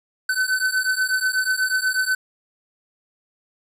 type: beating tone pair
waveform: square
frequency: 1514 / 1522.2 Hz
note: F#6 / F#6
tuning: +39 / +49 cents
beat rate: 8.2 Hz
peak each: -23 / -23 dBFS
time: 0.29-2.15 s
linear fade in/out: 5 ms
effects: resampled to 32000 Hz + 9-bit